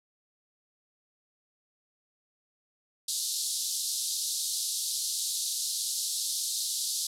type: band-pass noise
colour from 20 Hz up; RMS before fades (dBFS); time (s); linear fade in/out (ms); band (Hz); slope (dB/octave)
pink; -32; 3.08-7.07; 5; 3800 to 12000; 48
effects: none